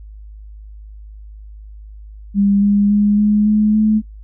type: tone with pitch steps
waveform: sine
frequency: 200.3 / 203.2 / 206.2 / 209.2 / 212.2 / 215.3 Hz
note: G3 / G#3 / G#3 / G#3 / G#3 / A3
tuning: +38 / -38 / -12 / +13 / +38 / -37 cents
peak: -10 dBFS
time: 2.34-4.02 s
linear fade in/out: 50 ms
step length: 280 ms
effects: noise-tail reverb RT60 0.1 s tail -25 dB re dry + added 52 Hz sine -33 dBFS peak until 4.23 s